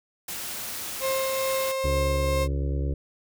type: noise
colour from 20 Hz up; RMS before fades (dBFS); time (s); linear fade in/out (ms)
white; -34; 0.28-1.72; 5
type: tone with tremolo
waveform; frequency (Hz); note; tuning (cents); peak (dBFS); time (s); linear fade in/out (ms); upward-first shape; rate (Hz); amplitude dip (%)
35% pulse; 531; C5; +25; -22; 1-2.48; 50; triangle; 2.3; 25
type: harmonic tone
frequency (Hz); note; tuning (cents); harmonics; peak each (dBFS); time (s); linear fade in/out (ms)
69.2; C#2; -2; 1 / 2 / 4 / 5 / 6 / 7 / 8; -25 / -31 / -37 / -39 / -41 / -42 / -43; 1.84-2.94; 5
effects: none